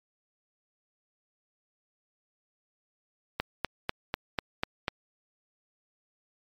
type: click train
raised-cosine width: 0.3 ms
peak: -11 dBFS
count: 7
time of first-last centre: 3.4-4.881 s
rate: 4.05 Hz
effects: MP3 96 kbps